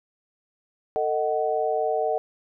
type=chord; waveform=sine; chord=D# diminished; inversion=second; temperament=just; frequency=448 / 622.3 / 746.7 Hz; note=A4 / D#5 / F#5; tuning=+31 / 0 / +16 cents; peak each=-26 dBFS; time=0.96-2.18 s; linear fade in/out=0 ms; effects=none

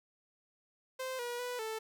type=tone with pitch steps; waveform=sawtooth; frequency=519 / 482 / 492.8 / 440.8 Hz; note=C5 / B4 / B4 / A4; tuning=-14 / -42 / -4 / +3 cents; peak=-33 dBFS; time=0.99-1.79 s; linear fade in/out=10 ms; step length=200 ms; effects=none

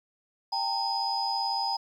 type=tone cluster; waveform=sine; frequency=793 / 911 / 4994 Hz; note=G5 / A#5 / D#8; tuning=+20 / -40 / +6 cents; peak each=-30 dBFS; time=0.52-1.77 s; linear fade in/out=10 ms; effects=tanh soft clip ceiling -19 dBFS + 10-bit

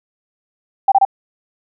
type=tone bursts; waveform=sine; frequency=784 Hz; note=G5; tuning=in tune; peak=-7 dBFS; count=3; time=0.88-1.051 s; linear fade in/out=5 ms; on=39 ms; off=27 ms; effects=none

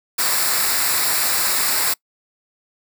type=noise with comb filter; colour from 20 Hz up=white; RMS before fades=-19 dBFS; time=0.18-1.94 s; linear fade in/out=10 ms; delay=0.32 ms; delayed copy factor=-0.65; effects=noise-tail reverb RT60 0.1 s tail -25 dB re dry

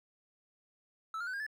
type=tone with pitch steps; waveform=triangle; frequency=1313 / 1407.2 / 1508.2 / 1616.5 / 1732.5 Hz; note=E6 / F6 / F#6 / G#6 / A6; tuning=-7 / +13 / +33 / -47 / -27 cents; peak=-34 dBFS; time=1.14-1.465 s; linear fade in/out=2 ms; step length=65 ms; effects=none

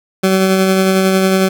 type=tone with tremolo; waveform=20% pulse; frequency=189.9 Hz; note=F#3; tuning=45 cents sharp; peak=-4 dBFS; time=0.23-1.49 s; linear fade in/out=10 ms; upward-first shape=sine; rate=11 Hz; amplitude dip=25%; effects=none

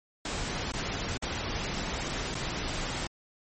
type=noise with dropouts; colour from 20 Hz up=pink; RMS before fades=-33 dBFS; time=0.25-3.07 s; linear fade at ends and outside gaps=2 ms; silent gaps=0.72-0.737 / 1.174-1.223 / 2.344-2.352 s; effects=MP3 32 kbps

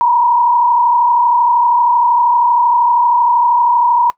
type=tone with frequency modulation; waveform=sine; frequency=958 Hz; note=A#5; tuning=47 cents sharp; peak=-8 dBFS; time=0.01-4.1 s; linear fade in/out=0 ms; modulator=32.8 Hz; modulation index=1; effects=noise-tail reverb RT60 0.1 s tail -19 dB re dry

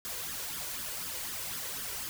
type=noise with flanger; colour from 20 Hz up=white; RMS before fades=-38 dBFS; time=0.05-2.09 s; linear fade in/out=0 ms; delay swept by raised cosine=0.59 to 2.09 ms; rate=4 Hz; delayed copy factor=+0.65; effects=none

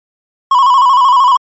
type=tone with vibrato; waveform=triangle; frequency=1036 Hz; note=C6; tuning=17 cents flat; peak=-3 dBFS; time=0.51-1.37 s; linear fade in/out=5 ms; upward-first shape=square; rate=13 Hz; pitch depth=81 cents each way; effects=MP3 32 kbps

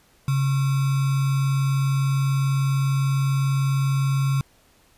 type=tone with sample-and-hold; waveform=sine; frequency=136.5 Hz; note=C#3; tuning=26 cents flat; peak=-18 dBFS; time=0.28-4.41 s; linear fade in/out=2 ms; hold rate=1225 Hz; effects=pink hiss -58 dBFS RMS until 4.97 s + resampled to 32000 Hz

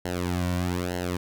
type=tone with flanger; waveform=sawtooth; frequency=89.2 Hz; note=F2; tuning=37 cents sharp; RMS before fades=-28 dBFS; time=0.05-1.17 s; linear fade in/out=5 ms; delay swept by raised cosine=0.83 to 2.43 ms; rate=1.1 Hz; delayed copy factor=-0.9; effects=none

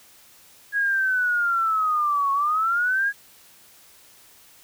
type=linear two-way sweep; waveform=sine; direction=down then up; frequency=1661.2 to 1098 to 1661.2 Hz; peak=-19 dBFS; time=0.72-3.13 s; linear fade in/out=50 ms; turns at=2.32 s; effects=white hiss -52 dBFS RMS until 4.63 s

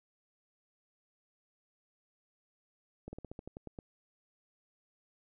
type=slowing click train; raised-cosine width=2 ms; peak=-30 dBFS; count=10; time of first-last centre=3.08-3.788 s; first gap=50 ms; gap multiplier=1.11; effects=none

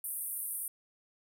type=band-pass noise; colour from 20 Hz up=pink; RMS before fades=-38 dBFS; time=0.04-0.68 s; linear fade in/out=2 ms; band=9000 to 15000 Hz; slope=96 dB/octave; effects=none

